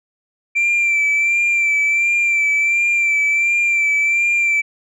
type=tone with vibrato; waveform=sine; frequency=2349 Hz; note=D7; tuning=in tune; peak=-11 dBFS; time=0.55-4.62 s; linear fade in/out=20 ms; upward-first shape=sine; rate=1.4 Hz; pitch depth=34 cents each way; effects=tanh soft clip ceiling -12 dBFS